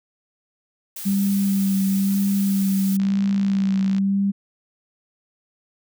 blue noise, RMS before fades -33 dBFS, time 0.96-2.97 s, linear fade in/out 5 ms
sine tone with vibrato, 196 Hz, G3, in tune, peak -17 dBFS, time 1.05-4.32 s, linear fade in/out 20 ms, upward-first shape sine, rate 1 Hz, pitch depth 21 cents each way
click train, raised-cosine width 0.2 ms, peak -20 dBFS, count 58, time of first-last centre 3-3.983 s, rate 58 Hz
effects none

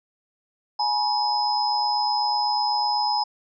sine tone cluster, 837 / 965 / 5100 Hz, G#5 / B5 / D#8, +13 / -40 / +42 cents, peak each -23 / -27 / -25 dBFS, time 0.79-3.24 s, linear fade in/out 10 ms, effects none

